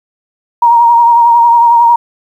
sine tone with vibrato, 940 Hz, A#5, 14 cents sharp, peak -3 dBFS, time 0.62-1.96 s, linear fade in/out 5 ms, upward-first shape triangle, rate 11 Hz, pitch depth 36 cents each way, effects 7-bit

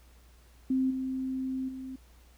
sine tone with level steps, 261.6 Hz, C4, in tune, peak -24 / -30 / -37 dBFS, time 0.7-1.96 s, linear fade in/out 5 ms, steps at 0.9 / 1.68 s, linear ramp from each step 10 ms, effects added 60 Hz sine -55 dBFS peak until 2.37 s + pink hiss -63 dBFS RMS until 2.37 s

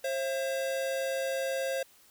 square tone pair together, 534 / 672.8 Hz, C5 / E5, +35 / +35 cents, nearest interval major third, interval 400 cents, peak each -31 / -38 dBFS, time 0.04-1.83 s, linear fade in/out 5 ms, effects white hiss -60 dBFS RMS until 2.1 s

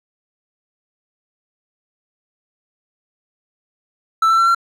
triangle tone with pitch steps, 1324 / 1337.8 / 1351.8 / 1365.9 Hz, E6 / E6 / E6 / F6, +7 / +25 / +43 / -39 cents, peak -9 dBFS, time 4.22-4.548 s, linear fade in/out 5 ms, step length 82 ms, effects none

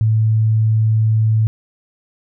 sine tone, 110 Hz, A2, in tune, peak -11 dBFS, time 0.01-1.47 s, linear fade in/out 0 ms, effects none

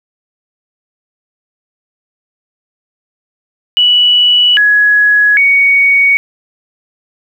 sine tone with pitch steps, 2948 / 1678 / 2237 Hz, F#7 / G#6 / C#7, -7 / +17 / +15 cents, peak -5 dBFS, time 3.77-6.17 s, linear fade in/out 0 ms, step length 800 ms, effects 7-bit

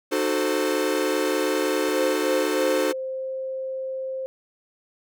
45% pulse chord, D# diminished seventh, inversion none, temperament equal with one note detuned, 304.7 / 370 / 440 / 523.3 Hz, D#4 / F#4 / A4 / C5, -36 / 0 / 0 / 0 cents, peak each -27 dBFS, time 0.11-2.93 s, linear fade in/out 20 ms
sine tone with pitch glide, 520 to 526.3 Hz, C5 to C5, -11 to +10 cents, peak -27 dBFS, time 1.89-4.26 s, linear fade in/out 0 ms, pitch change +21 cents, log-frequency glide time 2.53-3.3 s
effects none

